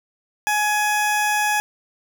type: tone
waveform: 20% pulse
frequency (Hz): 840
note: G#5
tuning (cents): +19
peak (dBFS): -13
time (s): 0.47-1.6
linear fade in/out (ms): 0
effects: 8-bit